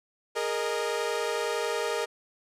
sawtooth chord, Ab suspended second, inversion none, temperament equal with one note detuned, 415.3 / 466.2 / 615.8 Hz, Ab4 / Bb4 / Eb5, 0 / 0 / -18 cents, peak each -29 / -26 / -30 dBFS, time 0.35-2.06 s, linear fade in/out 20 ms, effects low-pass 10000 Hz 12 dB/octave

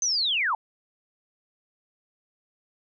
sine linear sweep, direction down, 6272 to 812 Hz, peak -22 dBFS, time 0.02-0.55 s, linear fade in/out 2 ms, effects none

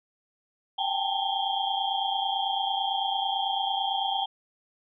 sine tone cluster, 773 / 802 / 895 / 3187 / 3373 Hz, G5 / G5 / A5 / G7 / G#7, -24 / +39 / +29 / +28 / +26 cents, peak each -30 / -31 / -34 / -31 / -36 dBFS, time 0.78-4.26 s, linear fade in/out 10 ms, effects none

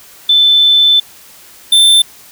sine / square tone pair in turn, 3524 / 3553 Hz, A7 / A7, +2 / +16 cents, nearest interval unison, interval 14 cents, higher second, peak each -5 dBFS, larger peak neither, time 0.29-1 / 1.72-2.02 s, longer first, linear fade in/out 5 ms, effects white hiss -39 dBFS RMS until 2.31 s

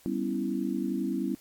sine chord, C# half-diminished seventh, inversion second, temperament equal, 196 / 246.9 / 277.2 / 329.6 Hz, G3 / B3 / C#4 / E4, 0 / 0 / 0 / 0 cents, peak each -33 dBFS, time 0.06-1.35 s, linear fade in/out 0 ms, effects white hiss -58 dBFS RMS until 1.4 s + AAC 64 kbps

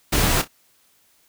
pink noise with echo, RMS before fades -19 dBFS, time 0.12-0.42 s, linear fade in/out 10 ms, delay 30 ms, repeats 2, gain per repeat -13 dB, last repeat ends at 0.48 s, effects white hiss -60 dBFS RMS until 1.28 s

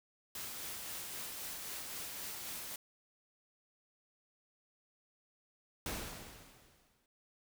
white noise with tremolo, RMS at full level -43 dBFS, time 0.35-2.76 s, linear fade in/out 2 ms, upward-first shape sine, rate 3.8 Hz, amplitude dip 25%
pink noise with exponential decay, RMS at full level -38 dBFS, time 5.86-7.06 s, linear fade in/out 2 ms, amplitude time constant 260 ms
effects none

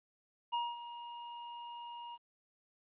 square tone with ADSR envelope, 949 Hz, A#5, 31 cents sharp, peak -32 dBFS, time 0.52-2.18 s, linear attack 20 ms, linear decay 220 ms, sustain -13 dB, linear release 39 ms, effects resampled to 8000 Hz + 12-bit

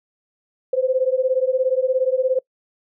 sine beating tone pair, 510 / 527 Hz, C5 / C5, -44 / +12 cents, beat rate 17 Hz, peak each -19 / -20 dBFS, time 0.73-2.39 s, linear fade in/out 5 ms, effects noise-tail reverb RT60 0.1 s tail -25 dB re dry

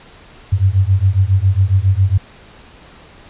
sine beating tone pair, 92.5 / 99.8 Hz, F#2 / G2, 0 / +32 cents, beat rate 7.3 Hz, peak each -13 dBFS, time 0.52-2.18 s, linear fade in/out 10 ms, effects pink hiss -42 dBFS RMS until 3.29 s + resampled to 8000 Hz

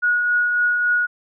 sine tone with tremolo, 1453 Hz, F#6, 32 cents flat, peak -14 dBFS, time 0.02-1.07 s, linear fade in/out 20 ms, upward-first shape triangle, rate 3.6 Hz, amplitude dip 35%, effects none

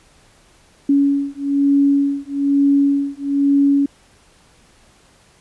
sine beating tone pair, 280.2 / 281.3 Hz, C#4 / C#4, +19 / +26 cents, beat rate 1.1 Hz, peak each -16 dBFS, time 0.89-3.86 s, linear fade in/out 5 ms, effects pink hiss -52 dBFS RMS until 5.4 s + resampled to 24000 Hz

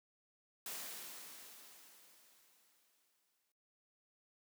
white noise with exponential decay, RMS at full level -44 dBFS, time 0.66-3.52 s, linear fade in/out 1 ms, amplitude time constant 620 ms, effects noise-tail reverb RT60 0.4 s tail -19 dB re dry + high-pass 200 Hz 12 dB/octave

